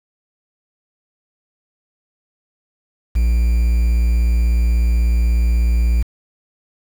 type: tone with quantisation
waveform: triangle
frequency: 58.2 Hz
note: A#1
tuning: 2 cents flat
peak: -10 dBFS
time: 3.15-6.03 s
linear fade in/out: 10 ms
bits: 6
effects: none